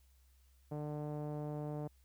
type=tone with low-pass filter; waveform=sawtooth; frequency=149.2 Hz; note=D3; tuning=28 cents sharp; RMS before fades=-41 dBFS; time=0.71-1.88 s; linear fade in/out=10 ms; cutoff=670 Hz; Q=1.7; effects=added 65 Hz sine -64 dBFS peak until 2.04 s + white hiss -75 dBFS RMS until 2.04 s